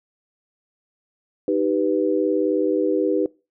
sine chord, Eb augmented, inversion none, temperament equal with one note detuned, 311.1 / 390 / 493.9 Hz, Eb4 / G4 / B4, 0 / -9 / 0 cents, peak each -22 dBFS, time 1.48-3.26 s, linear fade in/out 2 ms, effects noise-tail reverb RT60 0.3 s tail -23 dB re dry

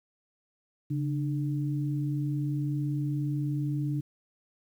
sine tone pair together, 141.2 / 299.2 Hz, C#3 / D4, +32 / +32 cents, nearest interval octave + minor second, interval 1300 cents, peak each -28 / -33 dBFS, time 0.9-4.01 s, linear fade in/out 10 ms, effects 10-bit

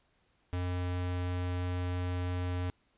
square tone, 89.7 Hz, F2, 47 cents sharp, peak -32 dBFS, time 0.53-2.7 s, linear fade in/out 0 ms, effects pink hiss -72 dBFS RMS until 2.97 s + resampled to 8000 Hz

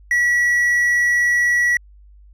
triangle tone, 1936 Hz, B6, 35 cents flat, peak -12 dBFS, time 0.11-1.77 s, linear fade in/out 2 ms, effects added 50 Hz sine -43 dBFS peak until 2.33 s

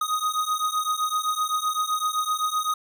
square beating tone pair, 1244.5 / 1252.3 Hz, D#6 / D#6, 0 / +11 cents, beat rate 7.8 Hz, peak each -27 dBFS, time 0.01-2.74 s, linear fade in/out 5 ms, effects none

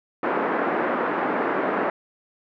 pink band-pass noise, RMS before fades -24 dBFS, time 0.23-1.9 s, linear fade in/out 2 ms, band 260 to 1700 Hz, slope 24 dB/octave, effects none

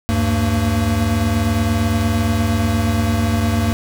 square tone cluster, 78.6 / 98.9 / 227.2 Hz, D#2 / G2 / A#3, +18 / +16 / -44 cents, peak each -22 / -19 / -20 dBFS, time 0.09-3.73 s, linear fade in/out 0 ms, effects none

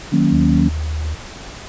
sine chord, D# minor seventh, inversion none, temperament equal, 155.56 / 185 / 233.1 / 277.2 Hz, D#3 / F#3 / A#3 / C#4, 0 / 0 / 0 / 0 cents, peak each -17 dBFS, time 0.12-0.69 s, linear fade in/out 10 ms
sine tone, 76.9 Hz, D#2, 20 cents flat, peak -19 dBFS, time 0.32-1.15 s, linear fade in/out 10 ms
effects pink hiss -34 dBFS RMS until 1.68 s + resampled to 16000 Hz

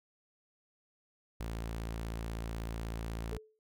sawtooth tone, 56.2 Hz, A1, 37 cents sharp, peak -33 dBFS, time 1.4-3.38 s, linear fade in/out 5 ms
sine tone with exponential decay, 434.1 Hz, A4, 23 cents flat, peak -39 dBFS, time 3.32-3.59 s, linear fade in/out 1 ms, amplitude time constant 58 ms
effects none

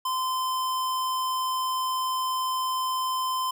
square tone, 1031 Hz, C6, 26 cents flat, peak -26 dBFS, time 0.05-3.51 s, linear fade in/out 5 ms, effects none

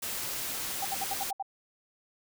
white noise, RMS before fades -35 dBFS, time 0.02-1.31 s, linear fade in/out 10 ms
sine tone bursts, 784 Hz, G5, in tune, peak -30 dBFS, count 7, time 0.82-1.426 s, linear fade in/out 5 ms, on 30 ms, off 66 ms
effects none

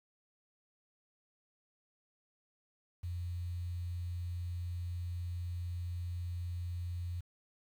sine tone with quantisation, 87.6 Hz, F2, 6 cents sharp, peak -36 dBFS, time 3.03-7.21 s, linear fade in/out 10 ms, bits 10, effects none

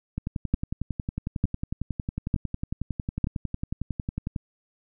two click trains, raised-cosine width 5 ms, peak -9 / -16 dBFS, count 4 / 47, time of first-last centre 0.54-3.243 / 0.18-4.362 s, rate 1.11 / 11 Hz, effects none

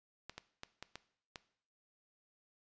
clicks, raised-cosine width 0.2 ms, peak -27 dBFS, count 6, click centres 0.296 / 0.38 / 0.634 / 0.826 / 0.956 / 1.358 s, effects noise-tail reverb RT60 0.6 s tail -17 dB re dry + resampled to 16000 Hz

